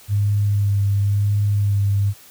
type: tone with vibrato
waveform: sine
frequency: 101.4 Hz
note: G#2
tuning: 41 cents flat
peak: -15 dBFS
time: 0.08-2.14 s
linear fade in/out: 50 ms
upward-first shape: sine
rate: 0.95 Hz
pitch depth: 21 cents each way
effects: white hiss -46 dBFS RMS until 2.3 s